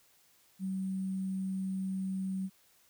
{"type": "tone with sample-and-hold", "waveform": "sine", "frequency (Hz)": 190, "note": "F#3", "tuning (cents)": 46, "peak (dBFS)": -32, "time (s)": [0.59, 2.5], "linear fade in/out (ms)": 50, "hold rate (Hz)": 8820, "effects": ["white hiss -66 dBFS RMS until 2.89 s"]}